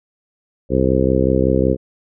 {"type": "harmonic tone", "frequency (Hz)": 65.4, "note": "C2", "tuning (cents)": 0, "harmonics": [1, 2, 3, 4, 5, 6, 7, 8], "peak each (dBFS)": [-21, -21, -21, -21, -21, -21, -21, -21], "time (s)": [0.69, 1.77], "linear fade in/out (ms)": 50, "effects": []}